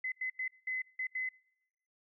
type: tone bursts at uneven times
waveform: sine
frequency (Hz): 2033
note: B6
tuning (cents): +50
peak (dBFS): -33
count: 6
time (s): 0.04-0.12 / 0.21-0.3 / 0.39-0.48 / 0.67-0.82 / 0.99-1.07 / 1.15-1.29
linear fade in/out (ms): 5
effects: noise-tail reverb RT60 0.9 s tail -25 dB re dry